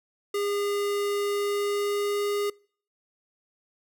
square tone with pitch glide, 406.7 to 409.1 Hz, G#4 to G#4, -36 to -26 cents, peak -26 dBFS, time 0.34-2.5 s, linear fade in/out 5 ms, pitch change +10 cents, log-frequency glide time 1.22-2.27 s, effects noise-tail reverb RT60 0.5 s tail -26 dB re dry

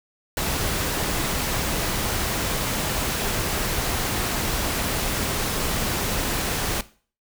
pink noise, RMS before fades -25 dBFS, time 0.37-6.81 s, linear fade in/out 2 ms, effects noise-tail reverb RT60 0.4 s tail -17 dB re dry

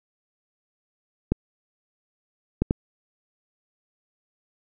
clicks, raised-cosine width 3 ms, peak -7 dBFS, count 3, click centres 1.32 / 2.62 / 2.709 s, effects none

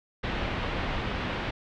pink low-pass noise, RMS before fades -31 dBFS, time 0.23-1.51 s, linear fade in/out 10 ms, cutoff 3400 Hz, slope 24 dB/octave, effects none

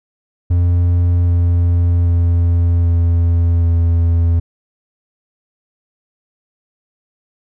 triangle tone with pitch steps, 87.31 / 86.56 / 85.81 / 85.07 / 84.34 Hz, F2 / F2 / F2 / F2 / E2, 0 / -15 / -30 / -45 / +40 cents, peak -8 dBFS, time 0.5-4.4 s, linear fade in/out 10 ms, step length 780 ms, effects none

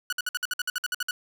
sawtooth tone bursts, 1472 Hz, F#6, 9 cents flat, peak -22 dBFS, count 13, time 0.1-1.11 s, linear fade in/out 2 ms, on 26 ms, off 56 ms, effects none

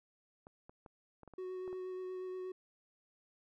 clicks, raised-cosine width 1 ms, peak -39 dBFS, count 8, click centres 0.469 / 0.695 / 0.862 / 1.233 / 1.277 / 1.337 / 1.678 / 1.729 s
triangle tone with vibrato, 370 Hz, F#4, in tune, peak -38 dBFS, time 1.38-2.52 s, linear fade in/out 5 ms, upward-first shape sine, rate 8.4 Hz, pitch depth 12 cents each way
effects none

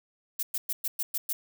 violet noise bursts, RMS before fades -30 dBFS, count 7, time 0.39-1.33 s, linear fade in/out 5 ms, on 40 ms, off 110 ms, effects none

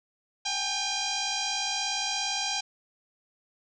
sine tone with frequency modulation, 830.6 Hz, G#5, in tune, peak -27 dBFS, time 0.45-2.61 s, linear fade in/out 10 ms, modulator 802 Hz, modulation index 7.1, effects none

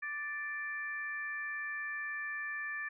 harmonic tone, 587.3 Hz, D5, in tune, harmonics 2 / 3 / 4, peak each -47 / -37 / -46 dBFS, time 0.02-2.89 s, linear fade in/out 10 ms, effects none

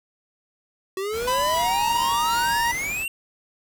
square exponential sweep, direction up, 374 to 2794 Hz, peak -26 dBFS, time 0.97-3.08 s, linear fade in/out 2 ms
pink noise with tremolo, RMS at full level -36 dBFS, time 1.11-3.07 s, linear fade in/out 50 ms, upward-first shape sine, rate 2.5 Hz, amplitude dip 30%
45% pulse tone with pitch glide, 1000 to 938.4 Hz, B5 to A#5, +21 to +11 cents, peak -21 dBFS, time 1.27-2.72 s, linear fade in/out 10 ms, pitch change -110 cents, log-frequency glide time 1.51-1.69 s
effects none

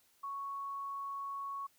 sine tone, 1110 Hz, C#6, 2 cents sharp, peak -38 dBFS, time 0.23-1.67 s, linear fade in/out 10 ms, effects white hiss -70 dBFS RMS until 1.78 s

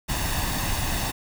pink noise with comb filter, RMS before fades -26 dBFS, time 0.08-1.12 s, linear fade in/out 20 ms, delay 1.1 ms, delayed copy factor +0.55, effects none

